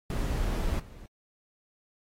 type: noise with level steps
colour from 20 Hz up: brown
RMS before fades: -29 / -46 dBFS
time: 0.1-1.06 s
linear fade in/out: 2 ms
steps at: 0.79 s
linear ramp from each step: 10 ms
effects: AAC 48 kbps